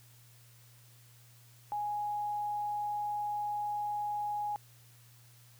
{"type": "tone", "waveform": "sine", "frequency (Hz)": 830.6, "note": "G#5", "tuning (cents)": 0, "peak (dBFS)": -32, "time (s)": [1.72, 4.56], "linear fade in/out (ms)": 0, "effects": ["added 119 Hz sine -58 dBFS peak until 5.59 s", "white hiss -62 dBFS RMS until 5.59 s"]}